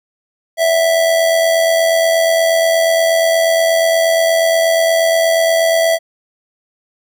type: tone with amplitude modulation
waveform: square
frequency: 659 Hz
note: E5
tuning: 1 cent flat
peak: -9 dBFS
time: 0.57-5.99 s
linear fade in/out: 50 ms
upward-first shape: sine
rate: 88.4 Hz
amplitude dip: 45%
effects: none